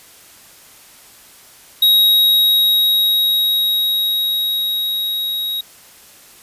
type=tone with level ramp; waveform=square; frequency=3801 Hz; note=A#7; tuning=33 cents sharp; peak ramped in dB=-9 to -20 dBFS; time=1.82-5.61 s; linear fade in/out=5 ms; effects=white hiss -44 dBFS RMS until 6.42 s + resampled to 32000 Hz